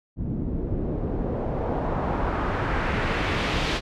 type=noise with low-pass filter sweep; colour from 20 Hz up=pink; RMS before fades=-26 dBFS; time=0.16-3.81 s; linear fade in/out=50 ms; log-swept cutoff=220 to 3900 Hz; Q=1.2; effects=none